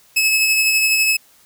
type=tone with tremolo; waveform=sawtooth; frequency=2588 Hz; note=E7; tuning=32 cents flat; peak=-9 dBFS; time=0.16-1.17 s; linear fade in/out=10 ms; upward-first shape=sine; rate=12 Hz; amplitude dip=30%; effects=white hiss -52 dBFS RMS until 1.45 s